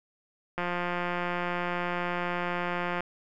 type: click train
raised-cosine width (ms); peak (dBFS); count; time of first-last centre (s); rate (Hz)
0.5; -16; 428; 0.58-3.006; 176
effects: none